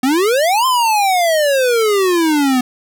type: exponential two-way sweep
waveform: square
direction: up then down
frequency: 247.1 to 1054 to 247.1 Hz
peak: -12 dBFS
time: 0.03-2.61 s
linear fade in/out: 5 ms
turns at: 0.66 s
effects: none